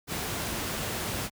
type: noise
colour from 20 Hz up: pink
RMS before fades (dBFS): -32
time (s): 0.07-1.3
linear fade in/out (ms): 50
effects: high-pass 60 Hz 12 dB/octave